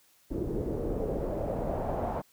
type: noise with low-pass filter sweep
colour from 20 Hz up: pink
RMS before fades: -32 dBFS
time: 0.3-2.22 s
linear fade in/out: 20 ms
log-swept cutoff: 360 to 810 Hz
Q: 2.9
effects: white hiss -64 dBFS RMS until 2.32 s